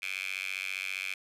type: tone with high-pass filter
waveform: 10% pulse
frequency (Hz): 95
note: F#2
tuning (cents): +46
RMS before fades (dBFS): -36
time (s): 0.02-1.14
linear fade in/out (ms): 5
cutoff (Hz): 2400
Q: 6.3
effects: resampled to 32000 Hz + 10-bit